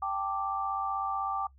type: chord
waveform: sine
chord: G suspended second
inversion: none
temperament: equal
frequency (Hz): 784 / 880 / 1174.7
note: G5 / A5 / D6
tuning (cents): 0 / 0 / 0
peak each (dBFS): -33 / -38 / -32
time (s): 0.02-1.47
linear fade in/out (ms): 5
effects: noise-tail reverb RT60 0.1 s tail -20 dB re dry + added 67 Hz sine -55 dBFS peak until 1.58 s